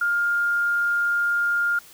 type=tone; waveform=sine; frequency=1408 Hz; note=F6; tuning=14 cents sharp; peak=-19 dBFS; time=0.01-1.79 s; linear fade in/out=5 ms; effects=white hiss -48 dBFS RMS until 1.93 s